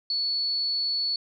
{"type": "tone", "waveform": "sine", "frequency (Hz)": 4424, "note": "C#8", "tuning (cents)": -4, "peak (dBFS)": -24, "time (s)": [0.1, 1.16], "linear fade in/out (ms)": 2, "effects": []}